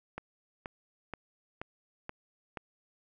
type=click train; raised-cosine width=0.5 ms; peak=-23 dBFS; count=6; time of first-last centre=0.18-2.572 s; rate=2.09 Hz; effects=none